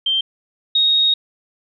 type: tone pair in turn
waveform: sine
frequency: 3152 / 3748 Hz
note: G7 / A#7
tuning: +9 / +9 cents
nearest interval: minor third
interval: 300 cents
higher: second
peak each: -15 / -12 dBFS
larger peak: second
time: 0.06-0.21 / 0.75-1.14 s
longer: second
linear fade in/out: 5 ms
effects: none